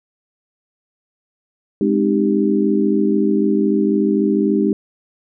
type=chord; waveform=sine; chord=Ab major seventh; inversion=none; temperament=equal with one note detuned; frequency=207.7 / 261.6 / 308.1 / 392 Hz; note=Ab3 / C4 / Eb4 / G4; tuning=0 / 0 / -17 / 0 cents; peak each=-17 / -23 / -18 / -19 dBFS; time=1.81-4.73 s; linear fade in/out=2 ms; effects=none